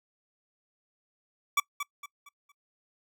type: tone with echo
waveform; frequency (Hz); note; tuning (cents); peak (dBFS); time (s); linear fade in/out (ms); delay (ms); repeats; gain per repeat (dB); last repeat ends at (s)
25% pulse; 1147; D6; -41; -18; 1.57-1.6; 5; 230; 4; -9; 2.52
effects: noise-tail reverb RT60 0.1 s tail -23 dB re dry